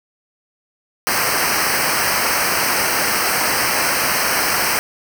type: noise with comb filter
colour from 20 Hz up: pink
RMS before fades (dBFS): -18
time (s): 1.07-4.79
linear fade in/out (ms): 0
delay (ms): 0.28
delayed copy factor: -1
effects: none